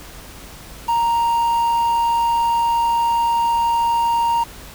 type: tone with quantisation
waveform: triangle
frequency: 932.3 Hz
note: A#5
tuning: in tune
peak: -13 dBFS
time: 0.88-4.44 s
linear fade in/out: 10 ms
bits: 6
effects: added 50 Hz sine -42 dBFS peak until 4.74 s + pink hiss -39 dBFS RMS until 4.74 s